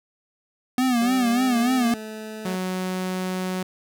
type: tone with vibrato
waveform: square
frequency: 246 Hz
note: B3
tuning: 7 cents flat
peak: -19 dBFS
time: 0.78-1.94 s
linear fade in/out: 2 ms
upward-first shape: sine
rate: 3.4 Hz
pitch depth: 97 cents each way
type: tone with pitch glide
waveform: 20% pulse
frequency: 194.5 to 217.1 Hz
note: G3 to A3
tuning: -13 to -23 cents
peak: -28 dBFS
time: 1.01-2.56 s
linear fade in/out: 10 ms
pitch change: +190 cents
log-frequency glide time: 1.18-1.7 s
type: tone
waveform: sawtooth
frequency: 185 Hz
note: F#3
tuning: in tune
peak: -21 dBFS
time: 2.45-3.63 s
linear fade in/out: 5 ms
effects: none